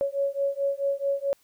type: beating tone pair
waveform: sine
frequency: 554.4 / 559 Hz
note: C#5 / C#5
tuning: 0 / +14 cents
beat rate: 4.6 Hz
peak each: -27 dBFS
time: 0.01-1.33 s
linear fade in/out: 0 ms
effects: white hiss -64 dBFS RMS until 1.43 s